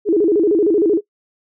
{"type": "tone with vibrato", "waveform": "sine", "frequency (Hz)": 371.4, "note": "F#4", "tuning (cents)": 7, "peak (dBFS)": -11, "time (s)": [0.05, 1.01], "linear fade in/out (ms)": 50, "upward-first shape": "square", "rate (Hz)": 13, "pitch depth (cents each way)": 200, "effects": ["noise-tail reverb RT60 0.1 s tail -22 dB re dry"]}